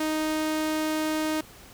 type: tone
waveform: sawtooth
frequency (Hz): 311.1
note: D#4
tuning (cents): 0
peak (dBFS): -21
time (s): 0-1.41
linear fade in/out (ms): 5
effects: pink hiss -49 dBFS RMS until 1.73 s